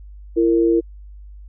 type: tone pair together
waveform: sine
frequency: 337 / 460.1 Hz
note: E4 / A#4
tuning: +38 / -23 cents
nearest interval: perfect fourth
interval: 539 cents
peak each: -14 / -18 dBFS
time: 0.36-0.81 s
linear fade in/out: 20 ms
effects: added 50 Hz sine -36 dBFS peak until 1.48 s